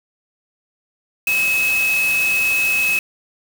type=tone in noise; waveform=sine; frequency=2573 Hz; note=E7; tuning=43 cents flat; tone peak=-15 dBFS; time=1.27-2.99 s; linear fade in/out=2 ms; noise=white; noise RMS=-27 dBFS; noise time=1.27-2.99 s; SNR=+9 dB; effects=none